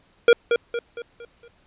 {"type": "tone with echo", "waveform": "square", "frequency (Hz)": 471.6, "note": "A#4", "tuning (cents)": 20, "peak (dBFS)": -10, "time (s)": [0.28, 0.33], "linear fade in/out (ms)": 2, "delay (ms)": 230, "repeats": 5, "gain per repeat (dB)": -7, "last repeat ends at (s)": 1.48, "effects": ["pink hiss -60 dBFS RMS until 1.66 s", "resampled to 8000 Hz"]}